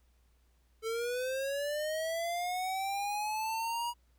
square linear sweep, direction up, 440 to 961 Hz, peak -33 dBFS, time 0.82-3.94 s, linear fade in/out 50 ms, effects added 60 Hz sine -65 dBFS peak until 4.18 s + pink hiss -75 dBFS RMS until 4.18 s

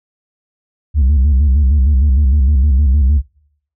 sine tone with vibrato, 69.3 Hz, C#2, in tune, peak -5 dBFS, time 0.94-3.22 s, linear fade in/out 50 ms, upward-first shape square, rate 6.5 Hz, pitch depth 120 cents each way, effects noise-tail reverb RT60 0.7 s tail -26 dB re dry + tanh soft clip ceiling -7 dBFS

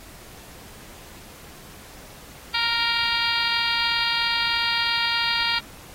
harmonic tone with a mistuned harmonic, 466.2 Hz, A#4, in tune, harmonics 2 / 3 / 4 / 5 / 6 / 7 / 8 / 9 / 10, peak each -30 / -30 / -30 / -30 / -30 / -30 / -30 / -30 / -30 dBFS, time 2.54-5.59 s, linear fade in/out 5 ms, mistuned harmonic 10, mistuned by +20 cents, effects pink hiss -45 dBFS RMS until 5.94 s + AAC 48 kbps

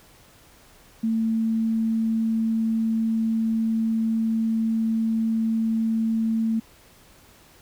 sine tone, 224.1 Hz, A3, 32 cents sharp, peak -20 dBFS, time 1.03-6.6 s, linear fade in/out 10 ms, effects pink hiss -53 dBFS RMS until 7.61 s

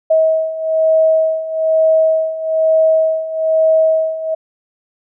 sine beating tone pair, 638 / 639.1 Hz, D#5 / D#5, +43 / +46 cents, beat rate 1.1 Hz, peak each -16 / -12 dBFS, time 0.1-4.35 s, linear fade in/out 10 ms, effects none

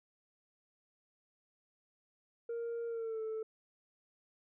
sine tone with pitch glide, 466.2 to 440 Hz, A#4 to A4, 0 to 0 cents, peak -34 dBFS, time 2.49-3.43 s, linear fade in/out 5 ms, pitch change -100 cents, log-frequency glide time 2.87-3.21 s, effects tanh soft clip ceiling -35 dBFS

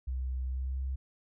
sine tone with pitch glide, 64.1 to 66.05 Hz, C2 to C2, -35 to +17 cents, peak -31 dBFS, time 0.07-0.96 s, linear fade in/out 10 ms, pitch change +52 cents, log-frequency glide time 0.44-0.82 s, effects none

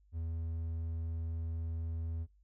triangle tone, 82 Hz, E2, 9 cents flat, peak -33 dBFS, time 0.12-2.27 s, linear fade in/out 50 ms, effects noise-tail reverb RT60 0.2 s tail -26 dB re dry + added 50 Hz sine -63 dBFS peak until 2.43 s

